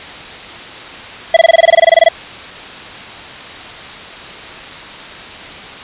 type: tone bursts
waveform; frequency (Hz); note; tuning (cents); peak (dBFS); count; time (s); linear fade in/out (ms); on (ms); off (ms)
square; 663; E5; +10; -3; 16; 1.34-2.087; 5; 27; 21
effects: white hiss -29 dBFS RMS until 5.83 s + resampled to 8000 Hz

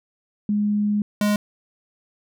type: tone pair in turn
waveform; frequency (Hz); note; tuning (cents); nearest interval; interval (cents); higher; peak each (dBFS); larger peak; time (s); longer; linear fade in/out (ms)
sine / square; 207.7 / 207.7; G#3 / G#3; 0 / 0; unison; 0; neither; -18; neither; 0.49-1.02 / 1.21-1.36; first; 2
effects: none

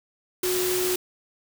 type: tone in noise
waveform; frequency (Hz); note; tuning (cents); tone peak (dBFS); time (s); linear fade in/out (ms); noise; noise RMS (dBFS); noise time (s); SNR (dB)
sine; 365; F#4; -24; -24; 0.43-0.96; 5; white; -28; 0.43-0.96; +1
effects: none

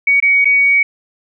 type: tone with dropouts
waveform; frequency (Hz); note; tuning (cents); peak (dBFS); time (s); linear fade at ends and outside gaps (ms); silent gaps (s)
sine; 2249; C#7; +24; -8; 0.07-0.83; 5; 0.202-0.224 / 0.446-0.454
effects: none

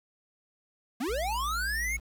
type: linear sweep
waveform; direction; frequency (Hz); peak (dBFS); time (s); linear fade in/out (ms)
square; up; 214.2 to 2223; -30; 1-1.97; 10
type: tone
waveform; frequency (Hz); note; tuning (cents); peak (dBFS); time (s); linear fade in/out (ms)
triangle; 56.9; A#1; -41; -33; 1.08-2; 20
effects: 9-bit

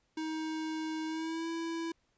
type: tone with pitch glide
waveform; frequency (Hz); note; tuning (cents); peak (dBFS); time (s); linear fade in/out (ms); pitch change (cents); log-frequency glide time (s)
square; 315.7 to 330.8; D#4 to E4; +25 to +6; -35; 0.17-1.92; 5; +81; 1.06-1.48
effects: pink hiss -75 dBFS RMS until 2.17 s + resampled to 16000 Hz

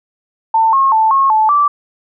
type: tone with pitch steps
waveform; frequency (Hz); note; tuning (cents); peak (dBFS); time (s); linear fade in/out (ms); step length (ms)
sine; 894 / 1082 / 881 / 1087 / 870 / 1164; A5 / C#6 / A5 / C#6 / A5 / D6; +27 / -42 / +2 / -34 / -20 / -16; -8; 0.54-1.68; 5; 190
effects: none

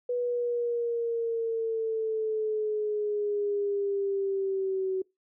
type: exponential sweep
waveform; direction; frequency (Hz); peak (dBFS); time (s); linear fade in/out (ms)
sine; down; 490.9 to 376.1; -26; 0.09-5.02; 5
effects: noise-tail reverb RT60 0.2 s tail -24 dB re dry

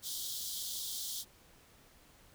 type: high-pass noise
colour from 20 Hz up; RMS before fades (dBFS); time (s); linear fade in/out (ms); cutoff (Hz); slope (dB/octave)
pink; -40; 0.02-1.25; 50; 3200; 96
effects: pink hiss -62 dBFS RMS until 2.34 s

